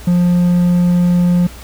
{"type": "tone", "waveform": "triangle", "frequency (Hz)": 176.4, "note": "F3", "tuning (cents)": 18, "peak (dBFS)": -7, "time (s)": [0.07, 1.47], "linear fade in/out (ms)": 5, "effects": ["added 60 Hz sine -33 dBFS peak until 1.63 s", "pink hiss -37 dBFS RMS until 1.63 s"]}